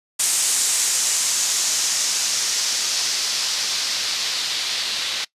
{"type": "noise with low-pass filter sweep", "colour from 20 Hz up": "blue", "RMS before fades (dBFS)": -22, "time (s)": [0.19, 5.25], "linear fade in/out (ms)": 10, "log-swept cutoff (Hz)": [8100, 3900], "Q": 1.9, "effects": ["noise-tail reverb RT60 0.1 s tail -21 dB re dry", "resampled to 32000 Hz"]}